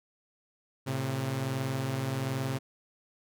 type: tone pair together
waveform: sawtooth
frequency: 112.34 / 133.6 Hz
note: A2 / C3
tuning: +36 / +36 cents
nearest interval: minor third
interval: 300 cents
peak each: -32 / -27 dBFS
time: 0.86-2.59 s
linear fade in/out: 20 ms
effects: none